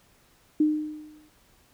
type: tone with exponential decay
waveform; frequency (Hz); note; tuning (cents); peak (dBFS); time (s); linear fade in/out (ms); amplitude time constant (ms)
sine; 305; D#4; -34; -16; 0.6-1.29; 5; 150
effects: pink hiss -61 dBFS RMS until 1.73 s